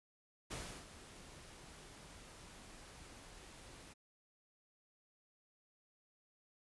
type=noise with ADSR envelope; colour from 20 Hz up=pink; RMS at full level=-44 dBFS; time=0.5-3.94 s; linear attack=16 ms; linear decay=330 ms; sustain=-12 dB; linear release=20 ms; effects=resampled to 24000 Hz